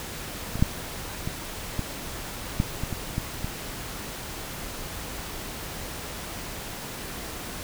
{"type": "clicks", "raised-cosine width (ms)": 5, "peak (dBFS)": [-17, -21, -6, -16, -14, -9, -16, -17, -14, -17], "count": 10, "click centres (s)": [0.556, 0.594, 0.625, 1.275, 1.793, 2.601, 2.836, 2.927, 3.181, 3.445], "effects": ["pink hiss -36 dBFS RMS until 7.63 s"]}